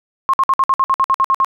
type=tone bursts; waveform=sine; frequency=1073 Hz; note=C6; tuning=43 cents sharp; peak=-10 dBFS; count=12; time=0.29-1.446 s; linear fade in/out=0 ms; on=45 ms; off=56 ms; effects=none